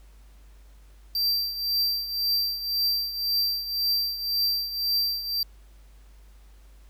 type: tone with tremolo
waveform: square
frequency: 4699 Hz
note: D8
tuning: in tune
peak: -21 dBFS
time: 1.15-5.43 s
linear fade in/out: 2 ms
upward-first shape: triangle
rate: 1.9 Hz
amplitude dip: 75%
effects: added 50 Hz sine -48 dBFS peak until 6.89 s + pink hiss -62 dBFS RMS until 6.89 s